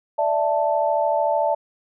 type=chord; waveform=sine; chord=D suspended second; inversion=none; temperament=just; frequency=587.3 / 660.7 / 881 Hz; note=D5 / E5 / A5; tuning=0 / +4 / +2 cents; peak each=-22 dBFS; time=0.18-1.55 s; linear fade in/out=10 ms; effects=none